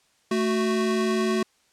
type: tone pair together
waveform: square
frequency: 220 / 370 Hz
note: A3 / F#4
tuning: 0 / 0 cents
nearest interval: major sixth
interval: 900 cents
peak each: -25 dBFS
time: 0.31-1.43 s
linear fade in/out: 5 ms
effects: white hiss -64 dBFS RMS until 1.72 s + low-pass 8000 Hz 12 dB/octave